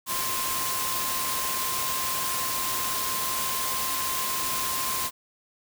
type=tone in noise; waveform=sine; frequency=1050 Hz; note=C6; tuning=6 cents sharp; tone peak=-32 dBFS; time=0.06-5.11 s; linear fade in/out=50 ms; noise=white; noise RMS=-29 dBFS; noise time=0.06-5.11 s; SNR=-6 dB; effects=none